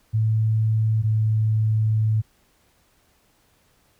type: tone pair in turn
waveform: sine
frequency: 110 / 109.18 Hz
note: A2 / A2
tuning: 0 / -13 cents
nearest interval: unison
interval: 13 cents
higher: first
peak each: -17 dBFS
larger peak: neither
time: 0.13-1.03 / 1.03-2.22 s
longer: second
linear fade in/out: 20 ms
effects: pink hiss -62 dBFS RMS until 3.99 s